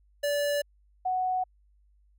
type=tone pair in turn; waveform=square / sine; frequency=579 / 740.5 Hz; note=D5 / F#5; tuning=-25 / +1 cents; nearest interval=major third; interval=426 cents; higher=second; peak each=-26 / -25 dBFS; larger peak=second; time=0.23-0.62 / 1.05-1.44 s; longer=neither; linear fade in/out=10 ms; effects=added 50 Hz sine -60 dBFS peak until 2.18 s